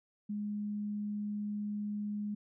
sine tone, 207.7 Hz, G#3, in tune, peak -34 dBFS, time 0.29-2.35 s, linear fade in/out 10 ms, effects none

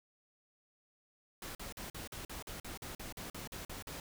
pink noise bursts, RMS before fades -45 dBFS, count 15, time 1.42-4 s, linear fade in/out 2 ms, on 130 ms, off 45 ms, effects none

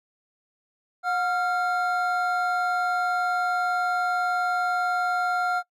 triangle tone pair together, 723.2 / 1385 Hz, F#5 / F6, -40 / -15 cents, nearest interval major seventh, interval 1125 cents, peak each -23 dBFS, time 1.03-5.63 s, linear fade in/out 50 ms, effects noise-tail reverb RT60 0.1 s tail -22 dB re dry

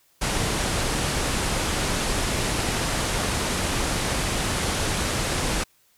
pink low-pass noise, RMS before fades -25 dBFS, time 0.21-5.64 s, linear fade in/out 10 ms, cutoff 11000 Hz, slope 48 dB/octave, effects white hiss -62 dBFS RMS until 5.97 s

